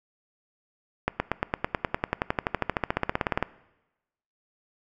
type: accelerating click train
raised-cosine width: 0.5 ms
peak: -8 dBFS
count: 30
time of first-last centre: 1.08-3.426 s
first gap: 120 ms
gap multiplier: 0.97
effects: noise-tail reverb RT60 1.0 s tail -20 dB re dry